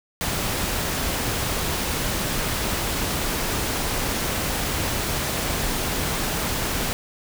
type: noise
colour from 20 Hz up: pink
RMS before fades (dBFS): -25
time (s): 0.21-6.93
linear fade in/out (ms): 0
effects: none